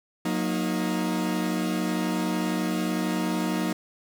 40% pulse chord, D# minor, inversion first, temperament equal with one note detuned, 182.03 / 233.1 / 311.1 Hz, F#3 / A#3 / D#4, -28 / 0 / 0 cents, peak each -28 / -29 / -28 dBFS, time 0.25-3.73 s, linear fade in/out 5 ms, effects none

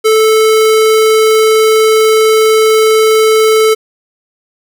square tone, 437.8 Hz, A4, 9 cents flat, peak -6 dBFS, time 0.04-3.75 s, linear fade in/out 20 ms, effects none

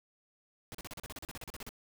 pink noise bursts, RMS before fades -44 dBFS, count 16, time 0.72-1.691 s, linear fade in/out 0 ms, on 26 ms, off 37 ms, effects none

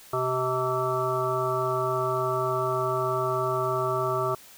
harmonic tone with a mistuned harmonic, 128.3 Hz, C3, 34 cents flat, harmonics 1 / 3 / 5 / 7 / 9 / 10, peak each -33 / -29 / -30 / -35 / -29 / -33 dBFS, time 0.13-4.35 s, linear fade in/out 5 ms, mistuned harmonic 10, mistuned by +51 cents, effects white hiss -50 dBFS RMS until 4.57 s

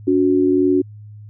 sine tone pair together, 284 / 366 Hz, C#4 / F#4, +42 / -19 cents, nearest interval major third, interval 439 cents, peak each -15 dBFS, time 0.07-0.82 s, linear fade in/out 10 ms, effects added 105 Hz sine -35 dBFS peak until 1.29 s

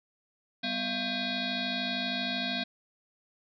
sine tone with frequency modulation, 2020 Hz, B6, 39 cents sharp, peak -29 dBFS, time 0.63-2.64 s, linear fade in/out 10 ms, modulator 443 Hz, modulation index 5.1, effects none

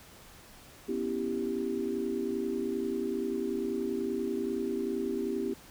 sine chord, C# half-diminished seventh, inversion third, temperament equal, 246.9 / 277.2 / 329.6 / 392 Hz, B3 / C#4 / E4 / G4, 0 / 0 / 0 / 0 cents, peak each -35 / -38 / -36 / -33 dBFS, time 0.88-5.54 s, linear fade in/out 10 ms, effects pink hiss -53 dBFS RMS until 5.7 s

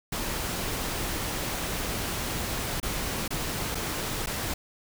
pink noise with dropouts, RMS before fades -31 dBFS, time 0.12-4.54 s, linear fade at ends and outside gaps 5 ms, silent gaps 2.801-2.828 / 3.279-3.305 / 3.748-3.752 / 4.261-4.27 s, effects none

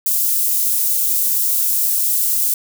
white high-pass noise, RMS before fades -17 dBFS, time 0.06-2.54 s, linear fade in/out 2 ms, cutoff 9900 Hz, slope 12 dB/octave, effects none

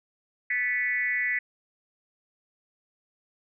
sine tone with frequency modulation, 1975.5 Hz, B6, in tune, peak -24 dBFS, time 0.5-1.39 s, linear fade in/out 5 ms, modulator 234 Hz, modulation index 0.91, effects none

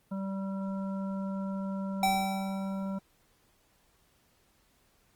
harmonic tone, 193.9 Hz, G3, 19 cents flat, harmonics 1 / 3 / 5 / 7, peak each -32 / -42 / -46 / -49 dBFS, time 0.11-2.99 s, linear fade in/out 10 ms
square tone with exponential decay, 771 Hz, G5, 29 cents flat, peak -23 dBFS, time 2.03-3 s, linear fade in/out 2 ms, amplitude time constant 210 ms
effects pink hiss -68 dBFS RMS until 5.15 s + Opus 32 kbps

